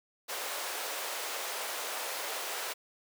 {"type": "high-pass noise", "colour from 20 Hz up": "pink", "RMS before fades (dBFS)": -37, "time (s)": [0.28, 2.74], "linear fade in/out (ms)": 20, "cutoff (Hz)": 480, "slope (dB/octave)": 24, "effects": []}